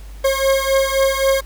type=beating tone pair; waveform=40% pulse; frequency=538 / 541.8 Hz; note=C5 / C#5; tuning=+48 / -40 cents; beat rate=3.8 Hz; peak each=-16 / -17 dBFS; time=0.24-1.41 s; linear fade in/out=10 ms; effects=added 50 Hz sine -32 dBFS peak until 1.45 s + pink hiss -47 dBFS RMS until 1.45 s